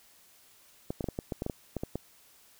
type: clicks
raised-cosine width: 2 ms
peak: -19 dBFS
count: 12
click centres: 0.905 / 1.008 / 1.042 / 1.087 / 1.189 / 1.322 / 1.421 / 1.464 / 1.498 / 1.767 / 1.835 / 1.956 s
effects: white hiss -60 dBFS RMS until 2.59 s